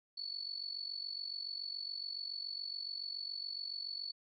sine tone with amplitude modulation, 4435 Hz, C#8, in tune, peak -36 dBFS, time 0.17-4.12 s, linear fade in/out 10 ms, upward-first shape sine, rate 47.1 Hz, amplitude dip 80%, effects none

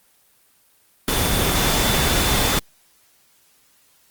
sine tone in noise, 3514 Hz, A7, 3 cents flat, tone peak -28 dBFS, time 1.08-2.59 s, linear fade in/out 2 ms, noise pink, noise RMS -19 dBFS, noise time 1.08-2.59 s, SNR -12 dB, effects white hiss -58 dBFS RMS until 4.1 s + Opus 24 kbps

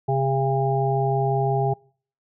harmonic tone with a mistuned harmonic, 134.8 Hz, C#3, 48 cents flat, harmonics 1 / 3 / 5 / 6, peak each -22 / -25 / -28 / -25 dBFS, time 0.08-1.74 s, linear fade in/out 10 ms, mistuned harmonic 5, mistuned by +23 cents, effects noise-tail reverb RT60 0.5 s tail -26 dB re dry

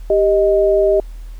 sine tone pair together, 393.8 / 625 Hz, G4 / D#5, +8 / +8 cents, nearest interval minor sixth, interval 800 cents, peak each -13 dBFS, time 0.1-1 s, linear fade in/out 2 ms, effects added 40 Hz sine -28 dBFS peak until 1.39 s + pink hiss -51 dBFS RMS until 1.39 s

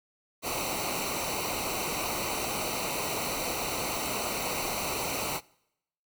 pink noise with comb filter, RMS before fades -32 dBFS, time 0.42-5.41 s, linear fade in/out 50 ms, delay 0.59 ms, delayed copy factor -0.8, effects noise-tail reverb RT60 0.8 s tail -24 dB re dry

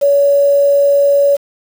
sine tone with quantisation, 565 Hz, C#5, 33 cents sharp, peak -7 dBFS, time 0.01-1.37 s, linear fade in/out 20 ms, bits 5, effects none

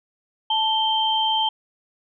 sine tone pair together, 880 / 3136 Hz, A5 / G7, 0 / 0 cents, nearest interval octave + minor seventh, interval 2200 cents, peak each -21 dBFS, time 0.5-1.49 s, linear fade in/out 5 ms, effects none

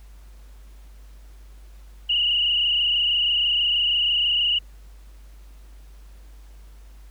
sine tone with frequency modulation, 2891 Hz, F#7, 41 cents flat, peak -18 dBFS, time 2.09-4.59 s, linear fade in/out 10 ms, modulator 26.2 Hz, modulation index 3.4, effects added 50 Hz sine -42 dBFS peak until 7.1 s + pink hiss -58 dBFS RMS until 7.1 s

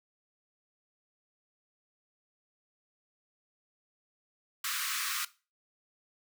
pink high-pass noise, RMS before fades -34 dBFS, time 4.64-5.25 s, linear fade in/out 5 ms, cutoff 1100 Hz, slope 96 dB/octave, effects noise-tail reverb RT60 0.3 s tail -17 dB re dry

